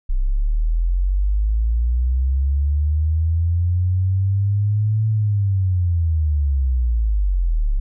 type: linear two-way sweep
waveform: sine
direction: up then down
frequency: 30.87 to 110 to 32.99 Hz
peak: -15 dBFS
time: 0.09-7.8 s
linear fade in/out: 10 ms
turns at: 5.08 s
effects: none